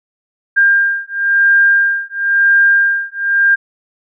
sine beating tone pair, 1600 / 1600.98 Hz, G6 / G6, +35 / +36 cents, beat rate 0.98 Hz, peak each -12 dBFS, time 0.56-3.56 s, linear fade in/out 20 ms, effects none

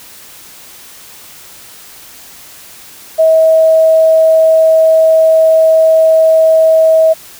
sine tone, 642 Hz, E5, 46 cents flat, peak -4 dBFS, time 3.18-7.14 s, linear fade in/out 20 ms, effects white hiss -35 dBFS RMS until 7.39 s

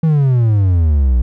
triangle exponential sweep, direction down, 164.9 to 58 Hz, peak -7 dBFS, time 0.03-1.22 s, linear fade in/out 5 ms, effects none

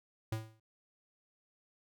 square tone with exponential decay, 110.5 Hz, A2, 8 cents sharp, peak -32 dBFS, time 0.32-0.6 s, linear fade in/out 5 ms, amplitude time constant 59 ms, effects none

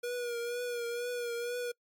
square tone with vibrato, 479.9 Hz, B4, 50 cents flat, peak -34 dBFS, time 0.03-1.72 s, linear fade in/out 10 ms, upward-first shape triangle, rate 2.1 Hz, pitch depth 45 cents each way, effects noise-tail reverb RT60 0.1 s tail -26 dB re dry + MP3 96 kbps

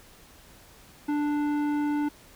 triangle tone with tanh clipping, 294.3 Hz, D4, 4 cents sharp, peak -26 dBFS, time 1.08-2.09 s, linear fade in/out 10 ms, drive 17 dB, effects pink hiss -53 dBFS RMS until 2.35 s

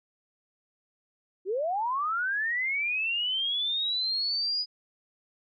sine linear sweep, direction up, 349.2 to 4978 Hz, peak -26 dBFS, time 1.45-4.66 s, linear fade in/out 50 ms, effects none

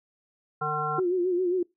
harmonic tone, 151.3 Hz, D#3, 48 cents flat, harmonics 1 / 3 / 5 / 7 / 9, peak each -35 / -34 / -32 / -33 / -29 dBFS, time 0.61-1 s, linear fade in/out 10 ms
sine tone with vibrato, 360.6 Hz, F#4, 45 cents flat, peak -22 dBFS, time 0.98-1.63 s, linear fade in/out 5 ms, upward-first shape sine, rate 7.4 Hz, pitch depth 67 cents each way
effects noise-tail reverb RT60 0.2 s tail -24 dB re dry

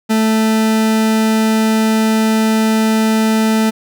40% pulse tone, 220 Hz, A3, in tune, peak -10 dBFS, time 0.09-3.71 s, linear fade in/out 20 ms, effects none

